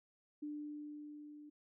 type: tone with level ramp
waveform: sine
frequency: 297 Hz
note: D4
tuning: 20 cents sharp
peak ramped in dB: -40 to -52 dBFS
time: 0.42-1.5 s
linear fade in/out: 10 ms
effects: none